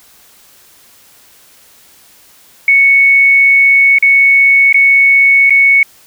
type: tone with dropouts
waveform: sine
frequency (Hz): 2216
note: C#7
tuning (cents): -1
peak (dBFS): -4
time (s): 2.68-5.83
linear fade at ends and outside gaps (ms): 2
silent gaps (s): 3.985-4.025 / 4.727-4.743 / 5.497-5.505
effects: white hiss -44 dBFS RMS until 6.06 s